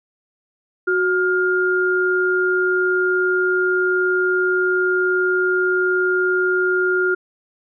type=tone pair together; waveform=sine; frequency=368.2 / 1410.8 Hz; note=F#4 / F6; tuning=-8 / +17 cents; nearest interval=octave + major seventh; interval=2325 cents; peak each=-18 dBFS; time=0.87-7.15 s; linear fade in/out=10 ms; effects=none